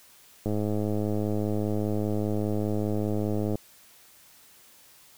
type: click train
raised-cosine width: 2 ms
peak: -16 dBFS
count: 326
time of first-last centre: 0.46-3.555 s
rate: 105 Hz
effects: white hiss -55 dBFS RMS until 5.17 s